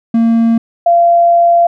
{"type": "tone pair in turn", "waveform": ["triangle", "sine"], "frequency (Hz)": [229.2, 686.8], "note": ["A#3", "F5"], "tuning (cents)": [-29, -29], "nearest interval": "octave + perfect fifth", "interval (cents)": 1900, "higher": "second", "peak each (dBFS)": -5, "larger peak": "neither", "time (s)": [[0.14, 0.58], [0.86, 1.67]], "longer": "second", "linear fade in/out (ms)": 5, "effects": []}